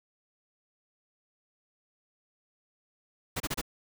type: noise bursts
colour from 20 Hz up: pink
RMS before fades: -32 dBFS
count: 4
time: 3.36-3.615 s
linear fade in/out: 10 ms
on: 42 ms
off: 29 ms
effects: none